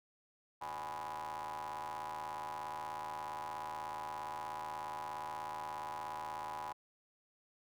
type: ring-modulated tone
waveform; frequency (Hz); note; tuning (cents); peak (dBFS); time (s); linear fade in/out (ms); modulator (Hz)
35% pulse; 76.8; D#2; -22; -36; 0.61-6.73; 10; 911
effects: none